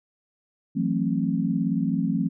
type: chord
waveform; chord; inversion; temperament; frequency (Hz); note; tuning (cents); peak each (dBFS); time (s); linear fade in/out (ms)
sine; F# half-diminished seventh; third; just; 166.5 / 185 / 222 / 266.4; E3 / F#3 / A3 / C4; +18 / 0 / +16 / +31; -27; 0.75-2.29; 20
effects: none